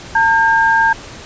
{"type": "tone pair together", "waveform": "sine", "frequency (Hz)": [900, 1603.6], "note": ["A5", "G6"], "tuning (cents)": [39, 39], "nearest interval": "minor seventh", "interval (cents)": 1000, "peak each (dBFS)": -12, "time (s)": [0.15, 0.93], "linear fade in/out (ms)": 5, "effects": ["pink hiss -33 dBFS RMS until 1.25 s", "resampled to 16000 Hz"]}